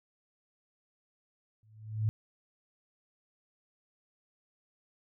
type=tone with exponential growth; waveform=sine; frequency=108.6 Hz; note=A2; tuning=22 cents flat; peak=-23 dBFS; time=1.63-2.09 s; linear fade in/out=0 ms; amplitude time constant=100 ms; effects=none